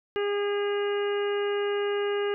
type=harmonic tone; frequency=407.6 Hz; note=G#4; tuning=32 cents flat; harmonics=1 / 2 / 3 / 4 / 5 / 6 / 7; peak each=-25 / -39 / -38 / -38 / -42 / -47 / -40 dBFS; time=0.16-2.34 s; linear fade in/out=0 ms; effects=none